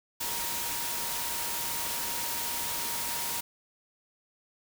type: tone in noise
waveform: sine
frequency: 940 Hz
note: A#5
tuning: 14 cents sharp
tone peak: -41 dBFS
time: 0.2-3.41 s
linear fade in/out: 10 ms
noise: white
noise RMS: -33 dBFS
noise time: 0.2-3.41 s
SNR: -11 dB
effects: none